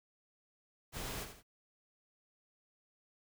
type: noise with echo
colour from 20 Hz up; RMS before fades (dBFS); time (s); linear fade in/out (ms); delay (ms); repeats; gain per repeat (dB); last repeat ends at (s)
pink; -42; 0.92-1.27; 50; 81; 2; -8; 1.432
effects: none